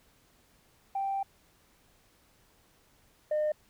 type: tone pair in turn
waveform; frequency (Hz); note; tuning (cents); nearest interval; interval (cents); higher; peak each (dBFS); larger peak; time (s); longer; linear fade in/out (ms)
sine; 784 / 607.5; G5 / D#5; 0 / -42; major third; 442; first; -28 / -24; second; 0.95-1.23 / 3.31-3.52; first; 5
effects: tanh soft clip ceiling -24 dBFS + pink hiss -65 dBFS RMS until 3.69 s